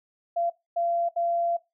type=tone bursts at uneven times; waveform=sine; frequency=685 Hz; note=F5; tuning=34 cents flat; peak=-23 dBFS; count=3; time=0.36-0.5 / 0.76-1.09 / 1.16-1.57 s; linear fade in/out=10 ms; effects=noise-tail reverb RT60 0.2 s tail -18 dB re dry